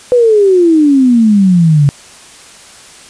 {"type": "exponential sweep", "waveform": "sine", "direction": "down", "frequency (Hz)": [503, 138.59], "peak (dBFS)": -4, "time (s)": [0.12, 1.89], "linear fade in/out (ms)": 0, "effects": ["white hiss -36 dBFS RMS until 3.09 s", "resampled to 22050 Hz"]}